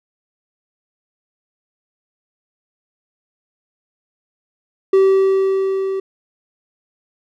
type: tone with level ramp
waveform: triangle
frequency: 385.5 Hz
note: G4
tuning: 29 cents flat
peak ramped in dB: -6 to -17 dBFS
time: 4.93-6 s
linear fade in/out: 5 ms
effects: none